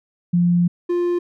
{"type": "tone pair in turn", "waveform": ["sine", "triangle"], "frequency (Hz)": [174.61, 350.4], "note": ["F3", "F4"], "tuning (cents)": [0, 6], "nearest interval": "octave", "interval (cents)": 1206, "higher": "second", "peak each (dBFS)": [-13, -15], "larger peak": "first", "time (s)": [[0.33, 0.68], [0.89, 1.19]], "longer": "first", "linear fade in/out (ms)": 10, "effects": []}